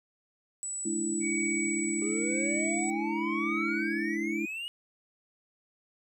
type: tone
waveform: sine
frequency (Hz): 7890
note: B8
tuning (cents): -3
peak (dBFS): -33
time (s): 0.63-2.9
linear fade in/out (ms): 0
type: chord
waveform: sine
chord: A suspended fourth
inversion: none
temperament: equal with one note detuned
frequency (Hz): 214.5 / 293.7 / 329.6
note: A3 / D4 / E4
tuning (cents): -44 / 0 / 0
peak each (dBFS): -35 / -36 / -32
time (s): 0.85-4.46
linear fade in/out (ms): 10
type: tone with tremolo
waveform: sine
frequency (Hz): 2259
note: C#7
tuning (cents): +32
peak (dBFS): -31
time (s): 1.2-4.18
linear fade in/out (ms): 50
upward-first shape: sine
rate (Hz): 0.94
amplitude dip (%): 55
type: exponential sweep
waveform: triangle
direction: up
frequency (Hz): 399.5 to 2918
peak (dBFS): -33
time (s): 2.02-4.68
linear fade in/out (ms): 0
effects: none